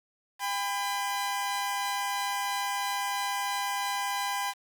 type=tone pair together; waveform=sawtooth; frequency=802.6 / 1004 Hz; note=G5 / B5; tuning=+41 / +28 cents; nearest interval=major third; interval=387 cents; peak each=-28 / -28 dBFS; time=0.39-4.54 s; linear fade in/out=50 ms; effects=8-bit